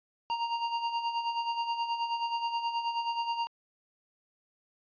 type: tone with tremolo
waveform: square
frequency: 932.3 Hz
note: A#5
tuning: in tune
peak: -28 dBFS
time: 0.3-3.47 s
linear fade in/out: 0 ms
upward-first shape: sine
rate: 9.4 Hz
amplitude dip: 60%
effects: resampled to 11025 Hz